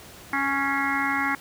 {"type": "harmonic tone with a mistuned harmonic", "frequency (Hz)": 277.2, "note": "C#4", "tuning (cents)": 0, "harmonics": [1, 3, 4, 5, 6, 7, 8], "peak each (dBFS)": [-30, -30, -30, -30, -30, -30, -30], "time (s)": [0.33, 1.35], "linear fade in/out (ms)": 2, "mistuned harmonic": 8, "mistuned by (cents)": -51, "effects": ["pink hiss -45 dBFS RMS until 1.4 s", "high-pass 60 Hz 12 dB/octave"]}